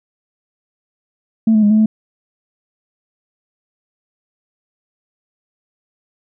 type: tone with pitch steps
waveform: sine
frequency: 222.4 / 215.5 / 206.7 / 215.9 / 217.6 Hz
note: A3 / A3 / G#3 / A3 / A3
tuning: +19 / -36 / -8 / -33 / -19 cents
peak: -7 dBFS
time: 1.47-1.86 s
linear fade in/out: 5 ms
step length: 78 ms
effects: tanh soft clip ceiling -5 dBFS